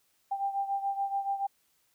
sine beating tone pair, 790 / 797 Hz, G5 / G5, +13 / +28 cents, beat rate 7 Hz, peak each -30 / -35 dBFS, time 0.31-1.47 s, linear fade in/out 10 ms, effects white hiss -71 dBFS RMS until 1.94 s

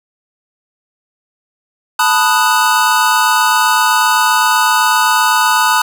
square chord, B dominant seventh, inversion third, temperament equal, 880 / 987.8 / 1244.5 / 1480 Hz, A5 / B5 / D#6 / F#6, 0 / 0 / 0 / 0 cents, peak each -16 dBFS, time 1.99-5.82 s, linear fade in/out 5 ms, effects none

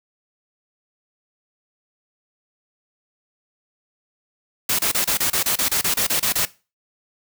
white noise bursts, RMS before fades -20 dBFS, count 14, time 4.69-6.453 s, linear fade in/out 5 ms, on 99 ms, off 29 ms, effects noise-tail reverb RT60 0.3 s tail -19 dB re dry

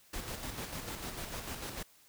pink noise with tremolo, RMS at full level -40 dBFS, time 0.13-1.83 s, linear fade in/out 5 ms, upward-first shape square, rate 6.7 Hz, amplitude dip 40%, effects white hiss -63 dBFS RMS until 2.08 s

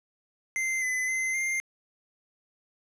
square tone with pitch steps, 2080 / 2020 / 2061 / 2106 Hz, C7 / B6 / C7 / C7, -11 / +39 / -27 / +11 cents, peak -27 dBFS, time 0.56-1.6 s, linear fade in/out 0 ms, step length 260 ms, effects low-pass 11000 Hz 12 dB/octave

